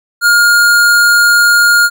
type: tone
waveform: square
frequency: 1419 Hz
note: F6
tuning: 27 cents sharp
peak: -6 dBFS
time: 0.21-1.9 s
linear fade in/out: 50 ms
effects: none